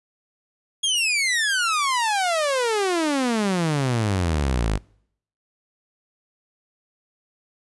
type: exponential sweep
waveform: sawtooth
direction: down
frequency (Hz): 3327 to 49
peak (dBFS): -16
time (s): 0.83-4.78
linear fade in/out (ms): 10
effects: noise-tail reverb RT60 0.7 s tail -26 dB re dry + resampled to 24000 Hz